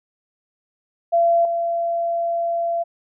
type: tone with level steps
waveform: sine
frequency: 680 Hz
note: F5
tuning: 46 cents flat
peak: -13 / -19 dBFS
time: 1.12-2.84 s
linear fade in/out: 20 ms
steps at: 1.45 s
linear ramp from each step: 2 ms
effects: none